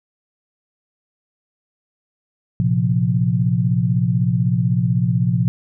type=chord; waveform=sine; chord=Bb suspended second; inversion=none; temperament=equal with one note detuned; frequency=114.8 / 130.81 / 174.61 Hz; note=Bb2 / C3 / F3; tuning=-26 / 0 / 0 cents; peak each=-19 dBFS; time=2.6-5.48 s; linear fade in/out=0 ms; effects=none